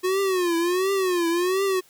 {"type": "tone with vibrato", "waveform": "square", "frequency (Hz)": 362.8, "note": "F#4", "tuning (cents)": -34, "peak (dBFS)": -21, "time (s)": [0.03, 1.81], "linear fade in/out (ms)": 20, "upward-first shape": "triangle", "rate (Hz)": 1.4, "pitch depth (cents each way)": 160, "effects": ["white hiss -56 dBFS RMS until 1.89 s"]}